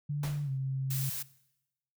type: tone with pitch glide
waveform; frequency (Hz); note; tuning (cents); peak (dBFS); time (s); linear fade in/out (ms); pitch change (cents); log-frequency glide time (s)
sine; 145.8 to 133.7; D3 to C3; -12 to +38; -30; 0.09-1.1; 10; -150; 0.44-0.51
type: noise with exponential decay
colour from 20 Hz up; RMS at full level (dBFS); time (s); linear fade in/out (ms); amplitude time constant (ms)
pink; -38; 0.23-0.58; 5; 76
type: noise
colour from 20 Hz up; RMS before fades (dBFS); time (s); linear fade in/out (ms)
blue; -37; 0.9-1.23; 10
effects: noise-tail reverb RT60 0.9 s tail -20 dB re dry